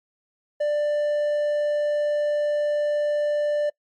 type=tone; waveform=triangle; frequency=591 Hz; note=D5; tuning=11 cents sharp; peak=-18 dBFS; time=0.6-3.7 s; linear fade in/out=10 ms; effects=noise-tail reverb RT60 0.1 s tail -25 dB re dry + MP3 48 kbps